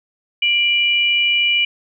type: tone pair together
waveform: sine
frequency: 2369 / 2938 Hz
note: D7 / F#7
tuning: +14 / -13 cents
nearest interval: major third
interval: 373 cents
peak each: -16 dBFS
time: 0.42-1.65 s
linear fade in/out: 5 ms
effects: none